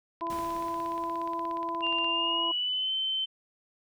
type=harmonic tone; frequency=335.7 Hz; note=E4; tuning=32 cents sharp; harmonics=1 / 2 / 3; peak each=-37 / -39 / -31 dBFS; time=0.21-2.52 s; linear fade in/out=10 ms
type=click train; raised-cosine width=0.3 ms; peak=-29 dBFS; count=32; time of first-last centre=0.21-2.044 s; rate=16.9 Hz
type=noise with exponential decay; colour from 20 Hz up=pink; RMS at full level=-43 dBFS; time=0.3-2.6 s; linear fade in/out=0 ms; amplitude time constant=500 ms
type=tone with pitch glide; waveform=sine; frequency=2794 to 3082 Hz; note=F7 to G7; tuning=0 to -30 cents; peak=-27 dBFS; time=1.82-3.26 s; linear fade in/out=20 ms; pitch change=+170 cents; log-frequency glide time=2.12-2.93 s
effects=none